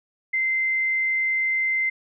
sine tone, 2077 Hz, C7, 13 cents flat, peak -20 dBFS, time 0.33-1.9 s, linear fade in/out 10 ms, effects none

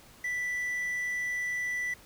triangle tone with quantisation, 1975.5 Hz, B6, in tune, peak -28 dBFS, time 0.24-1.94 s, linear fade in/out 5 ms, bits 9, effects pink hiss -55 dBFS RMS until 2.05 s

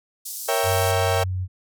white band-pass noise, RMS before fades -33 dBFS, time 0.25-0.92 s, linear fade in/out 10 ms, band 4900 to 15000 Hz, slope 24 dB/octave
35% pulse chord, A# diminished seventh, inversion none, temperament equal, 466.2 / 554.4 / 659.3 / 784 Hz, A#4 / C#5 / E5 / G5, 0 / 0 / 0 / 0 cents, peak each -24 dBFS, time 0.48-1.24 s, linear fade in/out 10 ms
sine tone with pitch glide, 94.8 to 92.37 Hz, F#2 to F#2, +43 to -2 cents, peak -23 dBFS, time 0.63-1.48 s, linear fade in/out 50 ms, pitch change -45 cents, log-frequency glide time 0.96-1.34 s
effects none

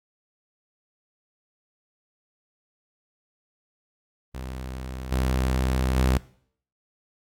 sawtooth tone with level steps, 64.3 Hz, C2, 30 cents flat, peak -29 / -18 / -15 dBFS, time 4.34-6.18 s, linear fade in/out 10 ms, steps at 5.11 / 5.96 s, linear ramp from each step 10 ms, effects noise-tail reverb RT60 0.6 s tail -21 dB re dry + AAC 64 kbps

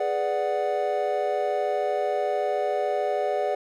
triangle chord, G# half-diminished seventh, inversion none, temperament equal, 415.3 / 493.9 / 587.3 / 740 Hz, G#4 / B4 / D5 / F#5, 0 / 0 / 0 / 0 cents, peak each -27 / -30 / -25 / -26 dBFS, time 0-3.55 s, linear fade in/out 5 ms, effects none

